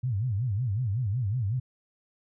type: tone with vibrato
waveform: sine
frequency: 112.1 Hz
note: A2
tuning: 33 cents sharp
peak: -25 dBFS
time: 0.03-1.6 s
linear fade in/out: 10 ms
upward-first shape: sine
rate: 5.4 Hz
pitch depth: 270 cents each way
effects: none